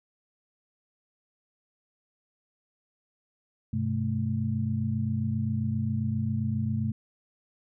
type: tone cluster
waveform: sine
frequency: 99.7 / 127.2 / 217.6 Hz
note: G2 / C3 / A3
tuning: +30 / -48 / -19 cents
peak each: -30 dBFS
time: 3.73-6.92 s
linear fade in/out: 5 ms
effects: none